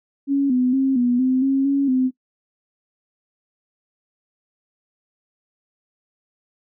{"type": "tone with pitch steps", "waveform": "sine", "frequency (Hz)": [278.3, 251.6, 267.7, 244.3, 258.2, 270.4, 277.9, 257.4], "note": ["C#4", "B3", "C4", "B3", "C4", "C#4", "C#4", "C4"], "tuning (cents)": [7, 32, 40, -19, -23, -43, 4, -28], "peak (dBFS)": -15, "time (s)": [0.27, 2.11], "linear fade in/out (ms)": 50, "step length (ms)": 230, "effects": ["noise-tail reverb RT60 0.1 s tail -18 dB re dry"]}